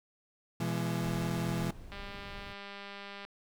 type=chord; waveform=35% pulse; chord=E major; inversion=second; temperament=equal with one note detuned; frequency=123.47 / 168.37 / 207.7 Hz; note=B2 / E3 / G#3; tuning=0 / +37 / 0 cents; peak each=-34 / -32 / -37 dBFS; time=0.6-1.71 s; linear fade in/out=5 ms
type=noise; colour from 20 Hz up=brown; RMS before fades=-47 dBFS; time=1.01-2.54 s; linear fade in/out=20 ms
type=click train; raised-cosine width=0.3 ms; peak=-29 dBFS; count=267; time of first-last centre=1.92-3.25 s; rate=200 Hz
effects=none